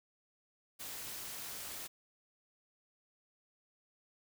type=noise with amplitude modulation; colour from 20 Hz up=white; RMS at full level=-42 dBFS; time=0.79-1.88 s; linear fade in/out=20 ms; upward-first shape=sine; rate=285 Hz; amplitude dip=55%; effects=none